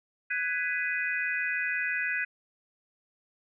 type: chord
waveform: sine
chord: G# minor seventh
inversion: third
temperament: just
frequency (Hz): 1495.1 / 1661.2 / 1993.5 / 2492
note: F#6 / G#6 / B6 / D#7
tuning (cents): +18 / 0 / +16 / +2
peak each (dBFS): -33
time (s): 0.3-2.25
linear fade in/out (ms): 10
effects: none